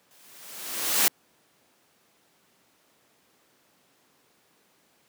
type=noise with exponential growth; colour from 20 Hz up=white; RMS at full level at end=-19 dBFS; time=0.11-1.08 s; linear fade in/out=0 ms; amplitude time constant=210 ms; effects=pink hiss -64 dBFS RMS until 5.08 s + high-pass 200 Hz 12 dB/octave